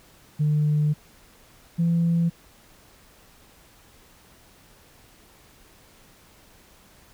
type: tone pair in turn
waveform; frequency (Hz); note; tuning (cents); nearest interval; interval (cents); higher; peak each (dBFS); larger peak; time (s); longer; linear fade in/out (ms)
sine; 150.2 / 168.59; D3 / E3; +39 / +39; major second; 200; second; -17; neither; 0.39-0.94 / 1.78-2.3; first; 20
effects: tanh soft clip ceiling -15 dBFS + pink hiss -54 dBFS RMS until 7.13 s